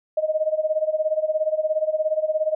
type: tone with tremolo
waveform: sine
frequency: 622.3 Hz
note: D#5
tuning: in tune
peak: -16 dBFS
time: 0.17-2.55 s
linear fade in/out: 5 ms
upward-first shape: sine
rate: 17 Hz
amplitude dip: 85%
effects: none